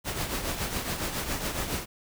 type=noise with tremolo; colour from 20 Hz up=pink; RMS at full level=-29 dBFS; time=0.04-1.86 s; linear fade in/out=50 ms; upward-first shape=triangle; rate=7.2 Hz; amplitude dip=60%; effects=none